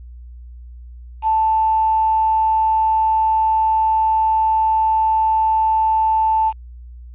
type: tone with quantisation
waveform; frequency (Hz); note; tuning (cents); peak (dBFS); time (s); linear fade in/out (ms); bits
sine; 880; A5; 0; -13; 1.22-6.53; 50; 6
effects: added 60 Hz sine -34 dBFS peak until 7.14 s + resampled to 8000 Hz